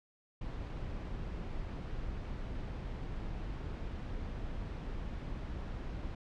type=noise; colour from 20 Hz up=brown; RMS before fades=-40 dBFS; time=0.41-6.15 s; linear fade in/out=5 ms; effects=low-pass 4000 Hz 12 dB/octave